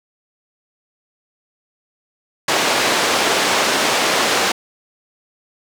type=band-pass noise; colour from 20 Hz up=pink; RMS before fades=-17 dBFS; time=2.48-4.52 s; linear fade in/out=5 ms; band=400 to 6400 Hz; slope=12 dB/octave; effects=none